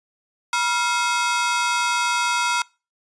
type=ring-modulated tone; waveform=sawtooth; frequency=1174.7 Hz; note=D6; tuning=in tune; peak=-12 dBFS; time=0.53-2.62 s; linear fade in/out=2 ms; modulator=210 Hz; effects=noise-tail reverb RT60 0.3 s tail -24 dB re dry + resampled to 22050 Hz